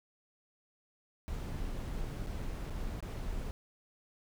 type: noise with dropouts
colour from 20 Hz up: brown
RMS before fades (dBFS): -38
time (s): 1.28-3.51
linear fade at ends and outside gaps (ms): 0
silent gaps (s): 2.264-2.271 / 2.417-2.421 / 2.699-2.705 / 3.005-3.026
effects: none